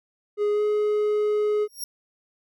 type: tone with pitch glide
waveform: triangle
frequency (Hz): 415.3 to 420.6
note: G#4 to G#4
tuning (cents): 0 to +22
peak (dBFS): -18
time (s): 0.37-1.68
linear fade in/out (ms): 50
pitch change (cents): +22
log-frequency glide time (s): 0.52-0.62
type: tone with exponential growth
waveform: 15% pulse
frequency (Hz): 5588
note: F8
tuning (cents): 0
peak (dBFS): -21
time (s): 1.66-1.84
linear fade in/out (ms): 2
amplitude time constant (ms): 37
effects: none